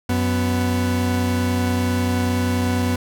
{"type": "tone pair together", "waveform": "40% pulse", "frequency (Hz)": [92.5, 247.3], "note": ["F#2", "B3"], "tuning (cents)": [0, 3], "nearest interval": "octave + perfect fourth", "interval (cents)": 1703, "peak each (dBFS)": -20, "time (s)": [0.09, 2.96], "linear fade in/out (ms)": 5, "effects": []}